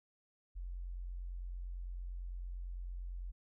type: tone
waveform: sine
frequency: 44.45 Hz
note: F1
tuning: 31 cents sharp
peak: -40 dBFS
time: 0.55-3.32 s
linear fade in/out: 20 ms
effects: none